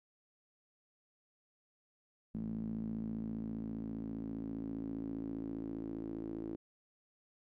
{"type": "tone with band-pass filter sweep", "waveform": "sawtooth", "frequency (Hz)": 55, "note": "A1", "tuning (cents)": 0, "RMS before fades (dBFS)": -41, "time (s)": [2.34, 6.56], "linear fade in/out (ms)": 10, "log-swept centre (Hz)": [210, 320], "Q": 5.6, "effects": []}